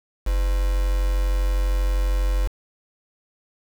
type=tone with quantisation; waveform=sine; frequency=46.26 Hz; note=F#1; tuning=in tune; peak=-18 dBFS; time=0.26-2.48 s; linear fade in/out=10 ms; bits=5; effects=none